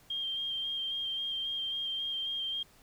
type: tone with vibrato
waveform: sine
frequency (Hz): 3191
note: G7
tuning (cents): +30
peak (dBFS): -32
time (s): 0.1-2.63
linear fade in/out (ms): 5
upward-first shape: square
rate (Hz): 3.7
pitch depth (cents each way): 16
effects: pink hiss -61 dBFS RMS until 2.82 s